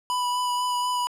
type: tone with vibrato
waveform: square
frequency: 987.8 Hz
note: B5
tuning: in tune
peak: -24 dBFS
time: 0.1-1.07 s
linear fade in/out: 0 ms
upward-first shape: sine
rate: 4.1 Hz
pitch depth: 14 cents each way
effects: low-pass 12000 Hz 12 dB/octave + 11-bit